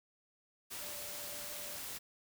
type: tone in noise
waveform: sine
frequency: 587.3 Hz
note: D5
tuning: in tune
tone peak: -53 dBFS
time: 0.8-1.77 s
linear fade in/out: 20 ms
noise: white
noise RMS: -44 dBFS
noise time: 0.7-1.99 s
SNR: -12 dB
effects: none